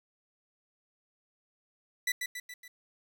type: tone with echo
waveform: sawtooth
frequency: 1975.5 Hz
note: B6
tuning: in tune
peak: -24 dBFS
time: 2.07-2.12 s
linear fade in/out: 5 ms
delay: 140 ms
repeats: 4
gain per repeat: -5 dB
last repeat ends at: 2.68 s
effects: 10-bit